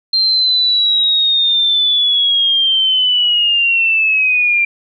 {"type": "linear sweep", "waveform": "sine", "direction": "down", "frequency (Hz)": [4177, 2370], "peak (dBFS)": -10, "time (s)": [0.13, 4.65], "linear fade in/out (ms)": 5, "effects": []}